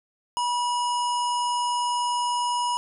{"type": "harmonic tone with a mistuned harmonic", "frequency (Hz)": 970, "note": "B5", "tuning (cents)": -31, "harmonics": [1, 3, 5, 7, 9, 10], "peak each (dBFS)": [-23, -33, -37, -40, -42, -43], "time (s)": [0.37, 2.77], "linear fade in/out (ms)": 0, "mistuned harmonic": 5, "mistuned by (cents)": 110, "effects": []}